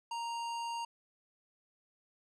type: tone with hard clipping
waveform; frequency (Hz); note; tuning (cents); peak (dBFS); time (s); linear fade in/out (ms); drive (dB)
sine; 932.3; A#5; 0; -38; 0.11-0.85; 5; 17
effects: resampled to 22050 Hz